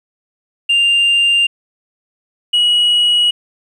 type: tone pair in turn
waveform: sine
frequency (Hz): 2794 / 2911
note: F7 / F#7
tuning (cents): 0 / -29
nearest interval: minor second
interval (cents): 71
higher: second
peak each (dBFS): -7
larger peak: neither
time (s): 0.69-1.47 / 2.53-3.31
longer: neither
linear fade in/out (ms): 10
effects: tanh soft clip ceiling -8 dBFS + 8-bit